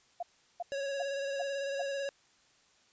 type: tone bursts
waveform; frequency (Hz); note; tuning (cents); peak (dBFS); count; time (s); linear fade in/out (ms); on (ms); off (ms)
sine; 698; F5; -1; -33; 5; 0.2-1.82; 5; 28; 370
type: tone with vibrato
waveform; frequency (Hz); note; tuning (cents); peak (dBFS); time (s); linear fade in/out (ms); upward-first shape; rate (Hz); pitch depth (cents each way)
square; 554.4; C#5; 0; -34; 0.72-2.09; 0; square; 18; 20
effects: white hiss -66 dBFS RMS until 2.92 s + resampled to 16000 Hz

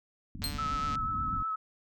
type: low-pass noise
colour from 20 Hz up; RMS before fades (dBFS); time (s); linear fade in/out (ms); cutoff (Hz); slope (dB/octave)
pink; -38; 0.35-1.43; 0; 290; 96
type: click train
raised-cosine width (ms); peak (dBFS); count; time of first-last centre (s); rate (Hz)
0.2; -25; 79; 0.42-0.954; 146
type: tone with exponential decay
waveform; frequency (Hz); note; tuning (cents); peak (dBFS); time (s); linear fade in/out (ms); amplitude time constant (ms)
sawtooth; 4186; C8; 0; -25; 0.44-0.61; 0; 36
type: tone with vibrato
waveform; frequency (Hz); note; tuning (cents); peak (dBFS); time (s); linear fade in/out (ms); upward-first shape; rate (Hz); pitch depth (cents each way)
sine; 1300; E6; -24; -30; 0.58-1.56; 10; triangle; 8.2; 28
effects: none

